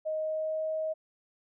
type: tone with pitch glide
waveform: sine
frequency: 625 to 630.8 Hz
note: D#5 to D#5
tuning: +8 to +24 cents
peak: -29 dBFS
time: 0.05-0.94 s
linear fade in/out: 20 ms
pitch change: +16 cents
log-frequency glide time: 0.19-0.69 s
effects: none